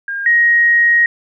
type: tone pair in turn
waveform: sine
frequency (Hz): 1612 / 1881.5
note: G6 / A#6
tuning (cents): +48 / +16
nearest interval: minor third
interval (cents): 268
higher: second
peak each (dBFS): -19 / -8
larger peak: second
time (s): 0.08-0.26 / 0.26-1.06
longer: second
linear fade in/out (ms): 2
effects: none